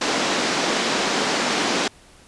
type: band-pass noise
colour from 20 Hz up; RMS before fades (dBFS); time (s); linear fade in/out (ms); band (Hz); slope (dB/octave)
pink; -22; 0.01-1.88; 5; 220 to 6600; 24
effects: pink hiss -50 dBFS RMS until 2.27 s + resampled to 24000 Hz